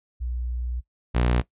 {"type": "tone pair in turn", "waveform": ["sine", "sawtooth"], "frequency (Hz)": [60.7, 60.35], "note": ["B1", "B1"], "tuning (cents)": [-29, -39], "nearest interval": "unison", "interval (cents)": 10, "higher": "first", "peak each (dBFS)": [-26, -15], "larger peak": "second", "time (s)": [[0.2, 0.81], [1.14, 1.42]], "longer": "first", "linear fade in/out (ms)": 20, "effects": ["noise-tail reverb RT60 0.1 s tail -18 dB re dry", "resampled to 8000 Hz"]}